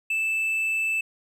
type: tone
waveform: triangle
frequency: 2637 Hz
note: E7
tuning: in tune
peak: -21 dBFS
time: 0.1-1.01 s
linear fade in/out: 5 ms
effects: none